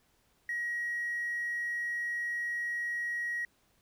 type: tone with hard clipping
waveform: sine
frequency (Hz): 1900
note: A#6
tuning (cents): +33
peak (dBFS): -32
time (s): 0.49-3.45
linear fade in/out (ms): 2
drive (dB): 1
effects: pink hiss -70 dBFS RMS until 3.81 s